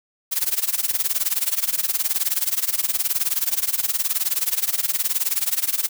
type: noise with tremolo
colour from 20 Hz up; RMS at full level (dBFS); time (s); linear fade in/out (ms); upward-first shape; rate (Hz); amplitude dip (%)
blue; -19; 0.31-5.89; 20; sine; 19; 90
effects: none